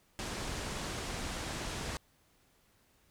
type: low-pass noise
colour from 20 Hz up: pink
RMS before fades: -39 dBFS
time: 0.19-1.97 s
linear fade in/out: 0 ms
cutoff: 9000 Hz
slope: 24 dB/octave
effects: pink hiss -69 dBFS RMS until 3.1 s